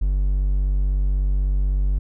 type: tone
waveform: triangle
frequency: 48.11 Hz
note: G1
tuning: 32 cents flat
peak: -15 dBFS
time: 0.01-1.99 s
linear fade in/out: 10 ms
effects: none